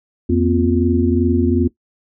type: tone cluster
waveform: sine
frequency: 85 / 238.3 / 260.9 / 351.3 Hz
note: F2 / A#3 / C4 / F4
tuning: -46 / +38 / -5 / +10 cents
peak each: -18 dBFS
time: 0.29-1.68 s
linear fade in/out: 10 ms
effects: noise-tail reverb RT60 0.1 s tail -17 dB re dry